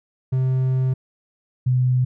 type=tone pair in turn; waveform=triangle / sine; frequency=130 / 126.66 Hz; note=C3 / B2; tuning=-11 / +44 cents; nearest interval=unison; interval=45 cents; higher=first; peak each=-15 dBFS; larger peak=neither; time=0.32-0.94 / 1.66-2.05 s; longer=first; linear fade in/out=10 ms; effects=none